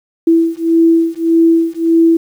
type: beating tone pair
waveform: sine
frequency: 329.6 / 331.3 Hz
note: E4 / E4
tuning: 0 / +9 cents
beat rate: 1.7 Hz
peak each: -11 dBFS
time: 0.27-2.17 s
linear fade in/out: 5 ms
effects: 7-bit